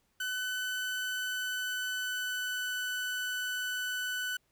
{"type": "tone with pitch glide", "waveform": "30% pulse", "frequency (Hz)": [1505, 1495.5], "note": ["F#6", "F#6"], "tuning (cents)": [29, 18], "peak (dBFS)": -30, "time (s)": [0.2, 4.37], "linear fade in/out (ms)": 5, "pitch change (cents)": -11, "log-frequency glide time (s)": [1.09, 2.72], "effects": ["pink hiss -74 dBFS RMS until 4.51 s"]}